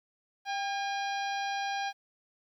harmonic tone with a mistuned harmonic, 810 Hz, G#5, 43 cents flat, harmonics 1 / 2 / 3 / 4 / 5 / 6 / 7, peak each -32 / -38 / -42 / -44 / -46 / -48 / -49 dBFS, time 0.45-1.93 s, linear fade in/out 50 ms, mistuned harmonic 1, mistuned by -39 cents, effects 11-bit

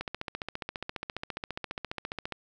click train, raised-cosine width 0.3 ms, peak -18 dBFS, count 35, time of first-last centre 0.01-2.323 s, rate 14.7 Hz, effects none

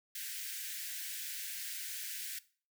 white high-pass noise, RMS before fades -42 dBFS, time 0.15-2.39 s, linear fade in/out 5 ms, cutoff 1500 Hz, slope 96 dB/octave, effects noise-tail reverb RT60 0.4 s tail -18 dB re dry

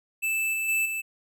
square tone with level steps, 2637 Hz, E7, in tune, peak -25 / -27 / -23 / -29 dBFS, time 0.22-1.02 s, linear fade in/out 20 ms, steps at 0.53 / 0.68 / 0.85 s, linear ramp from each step 10 ms, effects none

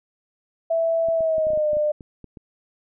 sine tone with pitch glide, 659.3 to 601.1 Hz, E5 to D5, 0 to +40 cents, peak -18 dBFS, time 0.7-1.92 s, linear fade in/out 10 ms, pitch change -160 cents, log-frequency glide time 1.13-1.7 s
clicks, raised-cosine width 3 ms, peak -27 dBFS, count 12, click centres 1.086 / 1.207 / 1.382 / 1.469 / 1.504 / 1.534 / 1.575 / 1.732 / 1.769 / 2.008 / 2.243 / 2.372 s
effects none

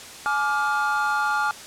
triangle chord, D diminished, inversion second, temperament just, 845.8 / 1174.7 / 1409.6 Hz, Ab5 / D6 / F6, +31 / 0 / +16 cents, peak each -23 / -25 / -22 dBFS, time 0.26-1.51 s, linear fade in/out 0 ms, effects white hiss -40 dBFS RMS until 1.66 s + low-pass 9000 Hz 12 dB/octave

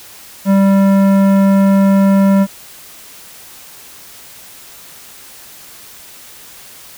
sine tone with tanh clipping, 195.7 Hz, G3, 3 cents flat, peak -9 dBFS, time 0.45-2.47 s, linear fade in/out 50 ms, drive 15 dB, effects white hiss -37 dBFS RMS until 6.97 s

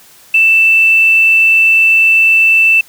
sine tone with quantisation, 2656 Hz, E7, 12 cents sharp, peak -5 dBFS, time 0.34-2.81 s, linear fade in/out 5 ms, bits 5, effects white hiss -42 dBFS RMS until 2.88 s

